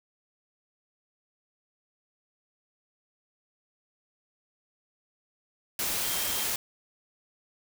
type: tone in noise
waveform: sine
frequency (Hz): 3182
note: G7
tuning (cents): +25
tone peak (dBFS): -40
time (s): 6.04-6.44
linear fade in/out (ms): 2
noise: white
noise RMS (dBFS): -30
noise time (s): 5.79-6.56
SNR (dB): -13
effects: none